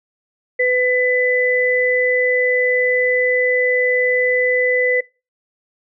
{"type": "tone pair together", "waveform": "sine", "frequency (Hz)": [500.8, 2000], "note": ["B4", "B6"], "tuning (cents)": [24, 21], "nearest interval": "2 octaves", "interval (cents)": 2397, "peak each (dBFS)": -16, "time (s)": [0.59, 5.01], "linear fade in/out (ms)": 10, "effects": ["noise-tail reverb RT60 0.3 s tail -24 dB re dry"]}